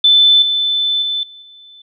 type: tone with level steps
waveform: sine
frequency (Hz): 3520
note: A7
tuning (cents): 0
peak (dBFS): -6 / -13 / -16 / -35 / -38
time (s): 0.04-1.82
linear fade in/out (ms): 5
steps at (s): 0.42 / 1.02 / 1.23 / 1.42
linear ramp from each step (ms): 2
effects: none